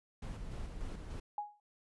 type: noise with tremolo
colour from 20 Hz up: brown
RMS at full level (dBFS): -41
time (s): 0.22-1.2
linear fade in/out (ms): 5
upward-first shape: square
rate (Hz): 3.4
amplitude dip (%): 35
type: tone with exponential decay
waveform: sine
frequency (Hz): 830.6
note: G#5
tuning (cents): 0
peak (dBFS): -32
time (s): 1.38-1.6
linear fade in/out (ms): 2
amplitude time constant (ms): 47
effects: resampled to 24000 Hz